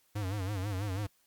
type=tone with vibrato; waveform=square; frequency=98.6 Hz; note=G2; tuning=11 cents sharp; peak=-33 dBFS; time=0.15-1.07 s; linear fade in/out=10 ms; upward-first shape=sine; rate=6.1 Hz; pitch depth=130 cents each way; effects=white hiss -70 dBFS RMS until 1.26 s + Opus 48 kbps